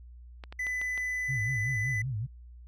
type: clicks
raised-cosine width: 0.3 ms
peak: -27 dBFS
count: 5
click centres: 0.438 / 0.525 / 0.668 / 0.815 / 0.977 s
type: tone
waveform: triangle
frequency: 2000 Hz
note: B6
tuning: 21 cents sharp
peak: -28 dBFS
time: 0.59-2.02 s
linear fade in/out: 5 ms
type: tone with vibrato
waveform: sine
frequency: 118.2 Hz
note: A#2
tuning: 24 cents sharp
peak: -30 dBFS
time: 1.28-2.27 s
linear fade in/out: 20 ms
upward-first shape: sine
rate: 5.3 Hz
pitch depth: 240 cents each way
effects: added 60 Hz sine -46 dBFS peak until 2.67 s